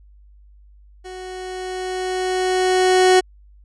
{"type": "tone with level ramp", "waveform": "30% pulse", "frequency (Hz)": 370, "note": "F#4", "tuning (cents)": 0, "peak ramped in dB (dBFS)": [-30, -7], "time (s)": [1.04, 3.21], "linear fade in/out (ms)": 20, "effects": ["added 50 Hz sine -45 dBFS peak until 3.64 s", "resampled to 22050 Hz"]}